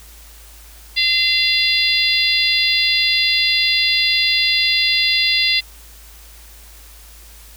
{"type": "harmonic tone with a mistuned harmonic", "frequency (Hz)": 686, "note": "F5", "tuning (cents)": -31, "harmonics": [3, 4, 5, 6, 7], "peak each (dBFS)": [-20, -20, -20, -20, -20], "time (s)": [0.96, 5.61], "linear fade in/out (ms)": 20, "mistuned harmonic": 5, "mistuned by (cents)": 16, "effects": ["added 54 Hz sine -41 dBFS peak until 7.56 s", "white hiss -44 dBFS RMS until 7.56 s"]}